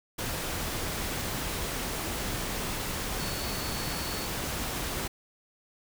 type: tone in noise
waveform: sine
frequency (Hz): 4435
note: C#8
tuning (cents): 0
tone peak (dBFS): -41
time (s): 3.19-4.27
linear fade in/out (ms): 10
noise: pink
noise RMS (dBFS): -33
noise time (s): 0.18-5.08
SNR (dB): -11
effects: none